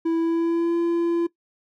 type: tone with pitch glide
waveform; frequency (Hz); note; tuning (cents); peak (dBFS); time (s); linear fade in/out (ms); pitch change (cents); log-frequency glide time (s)
triangle; 329.6 to 339.7; E4 to F4; 0 to -48; -17; 0.05-1.27; 10; +52; 0.18-0.76
effects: noise-tail reverb RT60 0.1 s tail -19 dB re dry